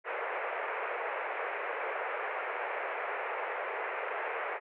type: band-pass noise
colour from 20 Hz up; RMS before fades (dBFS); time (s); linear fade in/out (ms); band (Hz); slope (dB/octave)
pink; -36; 0.04-4.6; 50; 430 to 2400; 48
effects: none